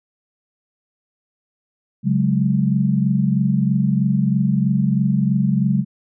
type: chord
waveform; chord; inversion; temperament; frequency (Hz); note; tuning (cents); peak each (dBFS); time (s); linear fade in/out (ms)
sine; C# suspended fourth; none; just; 138.59 / 184.79 / 207.9; C#3 / F#3 / G#3; 0 / -2 / +2; -19; 2.03-5.85; 50
effects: none